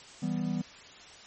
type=chord; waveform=triangle; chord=E minor; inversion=none; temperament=equal; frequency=164.81 / 196 / 246.9 Hz; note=E3 / G3 / B3; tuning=0 / 0 / 0 cents; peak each=-31 dBFS; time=0.22-0.62 s; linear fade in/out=10 ms; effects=white hiss -50 dBFS RMS until 1.26 s + MP3 32 kbps